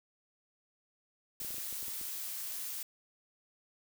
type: noise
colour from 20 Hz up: blue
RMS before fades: -40 dBFS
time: 1.4-2.83 s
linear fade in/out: 2 ms
type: clicks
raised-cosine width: 2 ms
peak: -40 dBFS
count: 9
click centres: 1.417 / 1.448 / 1.506 / 1.544 / 1.582 / 1.727 / 1.828 / 1.882 / 2.013 s
effects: none